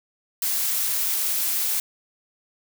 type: noise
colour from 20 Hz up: blue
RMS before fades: -24 dBFS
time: 0.42-1.8 s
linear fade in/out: 2 ms
effects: none

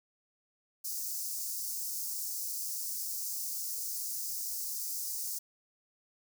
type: high-pass noise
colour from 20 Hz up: white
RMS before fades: -37 dBFS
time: 0.84-5.39 s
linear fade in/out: 10 ms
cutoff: 4900 Hz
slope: 48 dB/octave
effects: none

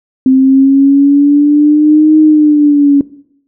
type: linear two-way sweep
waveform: sine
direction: up then down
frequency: 260.6 to 311.1 to 280 Hz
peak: -3 dBFS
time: 0.26-3.01 s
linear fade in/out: 2 ms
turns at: 2.18 s
effects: noise-tail reverb RT60 0.7 s tail -19 dB re dry

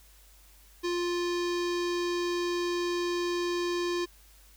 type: tone with low-pass filter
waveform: square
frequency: 350 Hz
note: F4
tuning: 4 cents sharp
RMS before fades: -30 dBFS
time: 0.83-4.06 s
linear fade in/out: 20 ms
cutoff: 5200 Hz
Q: 1.9
effects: added 50 Hz sine -56 dBFS peak until 4.56 s + white hiss -59 dBFS RMS until 4.56 s

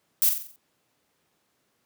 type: noise with echo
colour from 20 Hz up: violet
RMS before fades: -20 dBFS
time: 0.22-0.29 s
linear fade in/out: 0 ms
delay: 45 ms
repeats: 6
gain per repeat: -6 dB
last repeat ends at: 0.56 s
effects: pink hiss -71 dBFS RMS until 1.85 s + high-pass 150 Hz 12 dB/octave

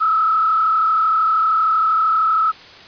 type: tone with frequency modulation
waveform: sine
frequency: 1298 Hz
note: E6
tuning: 27 cents flat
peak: -13 dBFS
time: 0-2.52 s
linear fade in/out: 20 ms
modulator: 32.9 Hz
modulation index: 1.1
effects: white hiss -40 dBFS RMS until 2.87 s + resampled to 11025 Hz

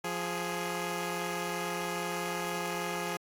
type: tone pair together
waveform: 10% pulse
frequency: 174.9 / 416 Hz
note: F3 / G#4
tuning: +3 / +3 cents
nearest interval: octave + minor third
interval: 1500 cents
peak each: -27 dBFS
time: 0.04-3.17 s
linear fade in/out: 5 ms
effects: AAC 64 kbps

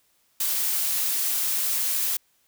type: noise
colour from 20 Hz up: blue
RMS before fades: -25 dBFS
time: 0.4-2.17 s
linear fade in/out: 5 ms
effects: white hiss -66 dBFS RMS until 2.47 s

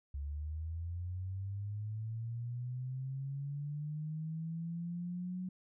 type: linear sweep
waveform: sine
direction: up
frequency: 69.3 to 185 Hz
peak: -37 dBFS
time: 0.14-5.49 s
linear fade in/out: 5 ms
effects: none

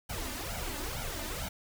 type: noise with flanger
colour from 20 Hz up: pink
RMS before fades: -37 dBFS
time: 0.09-1.49 s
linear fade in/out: 10 ms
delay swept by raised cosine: 1.3 to 3.4 ms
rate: 2.2 Hz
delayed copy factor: +0.85
effects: none

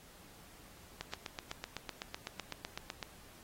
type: click train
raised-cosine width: 0.2 ms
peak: -21 dBFS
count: 17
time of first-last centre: 1.01-3.028 s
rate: 7.93 Hz
effects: pink hiss -58 dBFS RMS until 3.43 s + AAC 48 kbps

